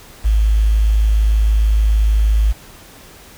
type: tone with quantisation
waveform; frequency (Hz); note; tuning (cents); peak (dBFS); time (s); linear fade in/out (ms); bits
sine; 53.3; G#1; +46; -10; 0.24-2.53; 20; 6
effects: pink hiss -41 dBFS RMS until 3.37 s